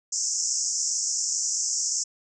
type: band-pass noise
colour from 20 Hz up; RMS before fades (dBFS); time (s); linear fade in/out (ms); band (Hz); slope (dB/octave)
white; -27; 0.12-2.04; 10; 5300 to 7600; 96
effects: none